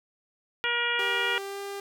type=harmonic tone; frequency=476.1 Hz; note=A#4; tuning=37 cents sharp; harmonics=1 / 2 / 3 / 4 / 5 / 6 / 7; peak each=-36 / -35 / -30 / -31 / -32 / -32 / -35 dBFS; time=0.64-1.38 s; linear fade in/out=0 ms
type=tone with pitch glide; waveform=sawtooth; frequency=392 to 399.1 Hz; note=G4 to G4; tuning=0 to +31 cents; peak=-30 dBFS; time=0.99-1.8 s; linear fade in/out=2 ms; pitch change=+31 cents; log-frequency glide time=1.35-1.6 s
effects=none